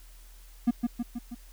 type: tone with echo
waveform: triangle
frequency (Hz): 239.2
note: A#3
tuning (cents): +45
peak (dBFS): -17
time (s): 0.67-0.71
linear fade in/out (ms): 10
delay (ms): 160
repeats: 4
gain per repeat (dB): -4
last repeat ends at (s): 1.35
effects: added 40 Hz sine -48 dBFS peak until 1.52 s + white hiss -58 dBFS RMS until 1.52 s